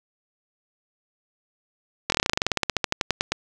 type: slowing click train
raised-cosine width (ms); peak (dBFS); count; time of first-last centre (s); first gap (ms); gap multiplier
0.2; -3; 23; 2.1-3.32; 22; 1.08
effects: none